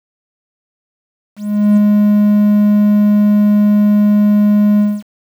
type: tone with ADSR envelope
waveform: triangle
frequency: 207.7 Hz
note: G#3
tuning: in tune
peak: -3 dBFS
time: 1.36-5.03 s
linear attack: 410 ms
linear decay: 11 ms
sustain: -2 dB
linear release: 230 ms
effects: 7-bit